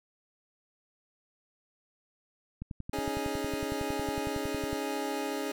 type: click train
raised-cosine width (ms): 5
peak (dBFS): -25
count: 24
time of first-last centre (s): 2.62-4.73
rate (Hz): 10.9
type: chord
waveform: 25% pulse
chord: C# suspended second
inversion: none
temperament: equal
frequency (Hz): 277.2 / 311.1 / 415.3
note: C#4 / D#4 / G#4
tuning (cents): 0 / 0 / 0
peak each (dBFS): -32 / -34 / -32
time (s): 2.93-5.52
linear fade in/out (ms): 5
effects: none